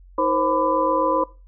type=tone cluster; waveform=sine; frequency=319 / 482.4 / 530 / 1003 / 1179 Hz; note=D#4 / B4 / C5 / B5 / D6; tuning=+43 / -41 / +22 / +26 / +6 cents; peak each=-25 / -28 / -22 / -21 / -29 dBFS; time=0.18-1.24 s; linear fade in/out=5 ms; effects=noise-tail reverb RT60 0.3 s tail -20 dB re dry + added 45 Hz sine -44 dBFS peak until 1.47 s